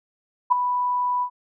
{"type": "tone with ADSR envelope", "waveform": "sine", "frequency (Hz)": 987.8, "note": "B5", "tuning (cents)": 0, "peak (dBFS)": -10, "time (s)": [0.5, 1.3], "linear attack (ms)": 22, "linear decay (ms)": 6, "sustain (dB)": -10, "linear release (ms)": 78, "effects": []}